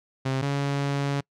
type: tone pair in turn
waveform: sawtooth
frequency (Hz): 133.1 / 140.74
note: C3 / C#3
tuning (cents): +30 / +27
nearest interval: minor second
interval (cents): 97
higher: second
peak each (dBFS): -20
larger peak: neither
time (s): 0.25-0.42 / 0.42-1.21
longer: second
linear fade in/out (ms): 10
effects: noise-tail reverb RT60 0.1 s tail -26 dB re dry + low-pass 6000 Hz 12 dB/octave